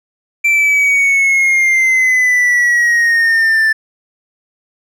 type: exponential sweep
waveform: triangle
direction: down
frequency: 2349 to 1760 Hz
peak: -7 dBFS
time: 0.44-3.73 s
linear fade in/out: 10 ms
effects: none